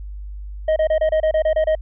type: tone bursts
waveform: triangle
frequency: 627 Hz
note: D#5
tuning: 13 cents sharp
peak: -12 dBFS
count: 10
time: 0.68-1.752 s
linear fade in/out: 5 ms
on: 82 ms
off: 28 ms
effects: added 50 Hz sine -29 dBFS peak until 1.81 s + resampled to 8000 Hz